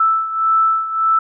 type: beating tone pair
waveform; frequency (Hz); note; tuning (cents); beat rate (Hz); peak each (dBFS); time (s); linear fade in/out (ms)
sine; 1318.5 / 1320.2; E6 / E6; 0 / +2; 1.7; -14 / -19; 0-1.19; 5
effects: none